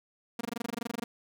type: tone bursts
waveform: sawtooth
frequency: 234.8 Hz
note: A#3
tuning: 13 cents sharp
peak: -27 dBFS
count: 16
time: 0.39-1.04 s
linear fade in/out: 5 ms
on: 20 ms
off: 22 ms
effects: none